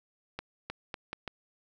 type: accelerating click train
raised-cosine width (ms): 0.3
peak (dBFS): -20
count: 5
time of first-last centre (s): 0.39-1.278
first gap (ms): 310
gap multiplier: 0.78
effects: none